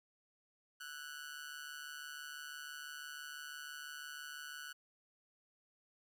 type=tone with amplitude modulation; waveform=sawtooth; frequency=1480 Hz; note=F#6; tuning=in tune; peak=-39 dBFS; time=0.8-4.73 s; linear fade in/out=10 ms; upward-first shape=sine; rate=146 Hz; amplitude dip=80%; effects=13-bit